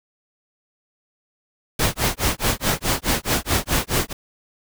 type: noise with tremolo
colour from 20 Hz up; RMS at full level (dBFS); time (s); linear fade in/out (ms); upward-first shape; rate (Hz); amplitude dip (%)
pink; -18; 1.79-4.13; 5; sine; 4.7; 100
effects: none